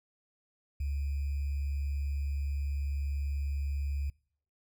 sine tone with sample-and-hold, 70.4 Hz, C#2, 27 cents sharp, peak -30 dBFS, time 0.8-4.1 s, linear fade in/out 5 ms, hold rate 2450 Hz, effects noise-tail reverb RT60 0.6 s tail -26 dB re dry

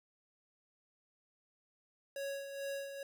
square tone with tremolo, 554.4 Hz, C#5, in tune, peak -38 dBFS, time 2.16-3.03 s, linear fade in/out 2 ms, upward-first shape sine, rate 2.3 Hz, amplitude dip 55%, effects none

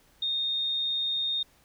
sine tone, 3681 Hz, A#7, 23 cents flat, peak -26 dBFS, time 0.22-1.43 s, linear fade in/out 5 ms, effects pink hiss -62 dBFS RMS until 1.64 s

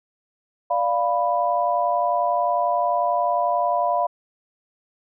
sine chord, B diminished, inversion first, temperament equal, 587.3 / 698.5 / 987.8 Hz, D5 / F5 / B5, 0 / 0 / 0 cents, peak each -25 / -21 / -23 dBFS, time 0.7-4.07 s, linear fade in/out 10 ms, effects none

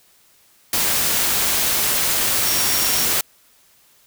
sine tone in noise, 5588 Hz, F8, in tune, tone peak -25 dBFS, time 2.46-3.05 s, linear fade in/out 2 ms, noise white, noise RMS -19 dBFS, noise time 0.73-3.21 s, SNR -9 dB, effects white hiss -55 dBFS RMS until 4.06 s

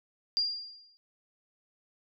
sine tone with exponential decay, 4794 Hz, D8, 35 cents sharp, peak -23 dBFS, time 0.37-0.97 s, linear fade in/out 0 ms, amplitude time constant 130 ms, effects none

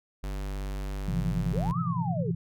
square tone, 49 Hz, G1, in tune, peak -32 dBFS, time 0.23-1.72 s, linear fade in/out 10 ms
sine chord, F major seventh, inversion first, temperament equal with one note detuned, 110.45 / 130.81 / 164.81 / 174.61 Hz, A2 / C3 / E3 / F3, +7 / 0 / 0 / 0 cents, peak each -36 / -33 / -31 / -31 dBFS, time 1.08-2.35 s, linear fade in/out 5 ms
sine linear two-way sweep, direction up then down, 364.1 to 1318.5 to 364.1 Hz, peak -33 dBFS, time 1.53-2.31 s, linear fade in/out 5 ms, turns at 1.8 s
effects none

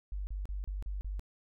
sine tone bursts, 49 Hz, G1, in tune, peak -34 dBFS, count 6, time 0.12-1.195 s, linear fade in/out 0 ms, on 150 ms, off 35 ms, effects none

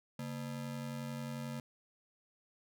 square ring-modulated tone, 185.5 Hz, F#3, 5 cents sharp, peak -37 dBFS, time 0.19-1.6 s, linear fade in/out 2 ms, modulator 45.6 Hz, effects none

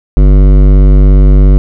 sine tone with hard clipping, 48.58 Hz, G1, 15 cents flat, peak -3 dBFS, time 0.17-1.58 s, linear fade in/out 0 ms, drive 15 dB, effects none

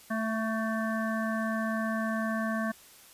harmonic tone with a mistuned harmonic, 221.1 Hz, A3, 9 cents sharp, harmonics 1 / 3 / 5 / 7 / 8, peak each -30 / -35 / -37 / -38 / -39 dBFS, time 0.1-2.72 s, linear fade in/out 10 ms, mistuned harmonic 5, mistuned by +21 cents, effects white hiss -54 dBFS RMS until 3.13 s + resampled to 32000 Hz

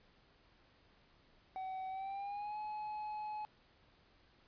triangle tone with pitch glide, 756 to 848.6 Hz, F#5 to G#5, +37 to +37 cents, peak -38 dBFS, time 1.56-3.45 s, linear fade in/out 0 ms, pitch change +200 cents, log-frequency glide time 1.89-2.58 s, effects pink hiss -68 dBFS RMS until 4.47 s + resampled to 11025 Hz

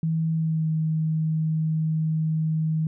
sine tone with pitch glide, 161.4 to 158.08 Hz, E3 to D#3, -36 to +28 cents, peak -21 dBFS, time 0.03-2.87 s, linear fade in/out 2 ms, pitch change -36 cents, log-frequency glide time 0.33-0.69 s, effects none

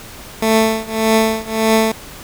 15% pulse tone with tremolo, 221.4 Hz, A3, 11 cents sharp, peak -3 dBFS, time 0.42-1.92 s, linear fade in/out 5 ms, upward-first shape triangle, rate 1.7 Hz, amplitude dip 95%, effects pink hiss -35 dBFS RMS until 2.23 s

